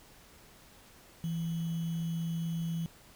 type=tone with sample-and-hold; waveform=sine; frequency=165.8 Hz; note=E3; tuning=10 cents sharp; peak=-31 dBFS; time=1.24-2.86 s; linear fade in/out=0 ms; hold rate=3150 Hz; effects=pink hiss -57 dBFS RMS until 3.15 s